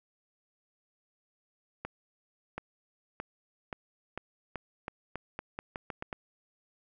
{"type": "accelerating click train", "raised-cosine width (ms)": 0.5, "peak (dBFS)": -21, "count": 14, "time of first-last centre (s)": [1.85, 6.128], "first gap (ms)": 730, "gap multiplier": 0.85, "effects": []}